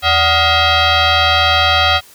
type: tone with frequency modulation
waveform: sine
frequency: 1244.5 Hz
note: D#6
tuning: in tune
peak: -9 dBFS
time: 0.02-2.01 s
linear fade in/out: 50 ms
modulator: 663 Hz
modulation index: 4.4
effects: white hiss -43 dBFS RMS until 2.14 s